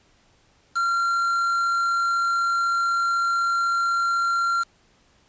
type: tone with quantisation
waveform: triangle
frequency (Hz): 1377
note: F6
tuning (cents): -25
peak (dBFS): -18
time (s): 0.75-4.64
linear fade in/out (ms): 20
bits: 5
effects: pink hiss -60 dBFS RMS until 5.28 s + resampled to 16000 Hz